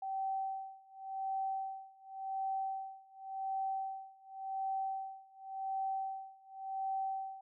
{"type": "tone with tremolo", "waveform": "sine", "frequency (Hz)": 772, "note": "G5", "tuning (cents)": -27, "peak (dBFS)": -33, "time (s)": [0.02, 7.41], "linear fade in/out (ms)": 5, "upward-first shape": "sine", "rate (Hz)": 0.9, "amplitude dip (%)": 95, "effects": []}